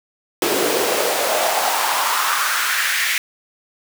pink noise with high-pass filter sweep, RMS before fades -19 dBFS, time 0.42-3.18 s, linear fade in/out 2 ms, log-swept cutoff 330 to 2100 Hz, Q 3, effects none

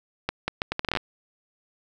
accelerating click train, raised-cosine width 0.3 ms, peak -9 dBFS, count 12, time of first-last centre 0.29-0.972 s, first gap 190 ms, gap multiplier 0.73, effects none

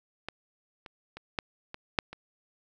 clicks, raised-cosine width 0.3 ms, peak -19 / -28 / -26 / -13 / -23 / -7 / -26 dBFS, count 7, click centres 0.286 / 0.862 / 1.17 / 1.388 / 1.744 / 1.988 / 2.13 s, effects none

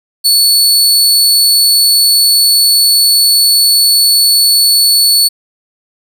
sawtooth tone, 4435 Hz, C#8, in tune, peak -3 dBFS, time 0.24-5.29 s, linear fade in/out 20 ms, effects none

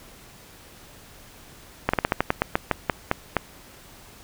slowing click train, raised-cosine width 0.5 ms, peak -4 dBFS, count 13, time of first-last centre 1.89-3.367 s, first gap 45 ms, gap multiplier 1.17, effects pink hiss -48 dBFS RMS until 4.23 s

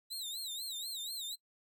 sawtooth tone with vibrato, 3900 Hz, B7, 23 cents flat, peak -36 dBFS, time 0.1-1.36 s, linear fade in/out 20 ms, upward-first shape sine, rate 4.1 Hz, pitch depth 150 cents each way, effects noise-tail reverb RT60 0.1 s tail -22 dB re dry

